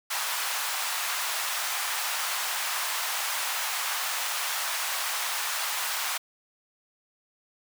pink high-pass noise, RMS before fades -30 dBFS, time 0.1-6.18 s, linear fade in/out 10 ms, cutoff 830 Hz, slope 24 dB/octave, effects none

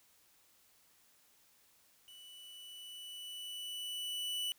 45% pulse tone with level ramp, 2967 Hz, F#7, 4 cents sharp, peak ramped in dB -53 to -34 dBFS, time 2.08-4.52 s, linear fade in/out 0 ms, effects white hiss -68 dBFS RMS until 4.58 s

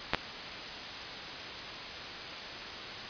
clicks, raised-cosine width 0.3 ms, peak -10 dBFS, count 2, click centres 0.135 / 0.147 s, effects white hiss -40 dBFS RMS until 3.09 s + resampled to 11025 Hz

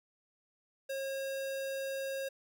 square tone, 541 Hz, C#5, 42 cents flat, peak -36 dBFS, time 0.89-2.29 s, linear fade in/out 10 ms, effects none

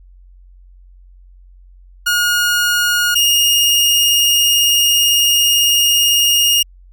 sawtooth tone pair in turn, 1436 / 2847 Hz, F6 / F7, +48 / +33 cents, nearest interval octave, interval 1185 cents, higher second, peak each -9 / -7 dBFS, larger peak second, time 2.06-3.15 / 3.15-6.63 s, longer second, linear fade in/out 10 ms, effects added 45 Hz sine -40 dBFS peak until 6.92 s

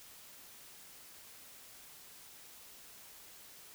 silence, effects white hiss -55 dBFS RMS until 3.74 s

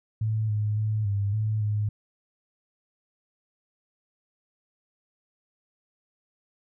sine tone with pitch steps, 109.4 / 105.7 / 107.8 / 100.6 / 108.1 / 105.1 Hz, A2 / G#2 / A2 / G2 / A2 / G#2, -9 / +31 / -35 / +45 / -30 / +21 cents, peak -23 dBFS, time 0.21-1.89 s, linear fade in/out 5 ms, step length 280 ms, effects none

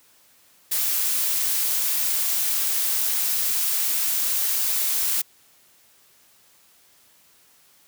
blue noise, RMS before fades -23 dBFS, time 0.71-5.22 s, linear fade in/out 10 ms, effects white hiss -57 dBFS RMS until 7.87 s + high-pass 60 Hz 12 dB/octave

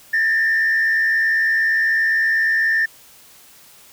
sine tone with frequency modulation, 1794 Hz, A6, 33 cents sharp, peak -13 dBFS, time 0.13-2.86 s, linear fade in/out 10 ms, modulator 77.3 Hz, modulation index 0.69, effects tanh soft clip ceiling -12 dBFS + white hiss -47 dBFS RMS until 3.92 s

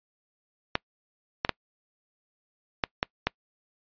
clicks, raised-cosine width 0.3 ms, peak -7 dBFS, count 6, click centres 0.754 / 1.449 / 1.493 / 2.838 / 3.029 / 3.27 s, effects noise-tail reverb RT60 0.1 s tail -26 dB re dry + resampled to 11025 Hz

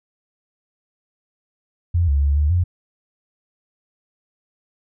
sine tone with pitch steps, 86 / 70.4 / 71.1 / 74.1 / 88.5 Hz, F2 / C#2 / C#2 / D2 / F2, -26 / +27 / +45 / +16 / +23 cents, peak -14 dBFS, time 1.94-2.64 s, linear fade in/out 10 ms, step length 140 ms, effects none

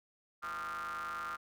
45% pulse ring-modulated tone, 80.3 Hz, E2, 45 cents flat, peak -35 dBFS, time 0.42-1.37 s, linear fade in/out 20 ms, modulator 1300 Hz, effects none

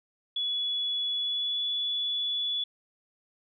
sine tone with pitch glide, 3400 to 3426 Hz, G#7 to A7, +40 to -47 cents, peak -27 dBFS, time 0.36-2.64 s, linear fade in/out 5 ms, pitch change +13 cents, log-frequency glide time 1.09-1.63 s, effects none

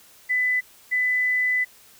sine tone pair in turn, 2000 / 2000 Hz, B6 / B6, +21 / +21 cents, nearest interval unison, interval 0 cents, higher neither, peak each -19 dBFS, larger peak neither, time 0.29-0.61 / 0.91-1.65 s, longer second, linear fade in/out 20 ms, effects white hiss -52 dBFS RMS until 1.99 s

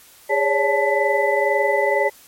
sine tone cluster, 409.5 / 551 / 573 / 871 / 1999 Hz, G#4 / C#5 / D5 / A5 / B6, -24 / -11 / -43 / -18 / +20 cents, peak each -22 dBFS, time 0.29-2.1 s, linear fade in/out 20 ms, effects white hiss -48 dBFS RMS until 2.27 s + MP3 64 kbps

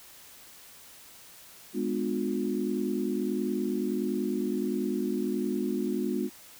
sine chord, G# diminished seventh, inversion none, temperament just, 207.7 / 249.2 / 299 / 358.8 Hz, G#3 / B3 / D4 / F4, 0 / +16 / +31 / +47 cents, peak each -32 / -32 / -34 / -32 dBFS, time 1.73-6.3 s, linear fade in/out 50 ms, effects white hiss -51 dBFS RMS until 6.59 s

